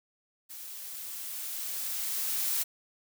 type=noise with level ramp; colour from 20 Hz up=blue; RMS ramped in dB=-44 to -29 dBFS; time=0.49-2.64 s; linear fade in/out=20 ms; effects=none